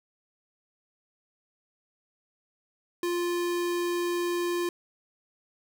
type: tone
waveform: square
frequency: 349.2 Hz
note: F4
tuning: in tune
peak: -27 dBFS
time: 3.03-4.69 s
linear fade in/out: 2 ms
effects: none